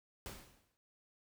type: noise with exponential decay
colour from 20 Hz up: pink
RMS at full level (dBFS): -45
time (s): 0.26-0.77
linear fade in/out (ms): 0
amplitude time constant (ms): 110
effects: none